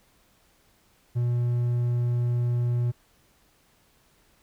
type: tone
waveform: triangle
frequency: 120.8 Hz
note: B2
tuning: 38 cents flat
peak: -20 dBFS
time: 1.15-2.92 s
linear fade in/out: 20 ms
effects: pink hiss -63 dBFS RMS until 4.42 s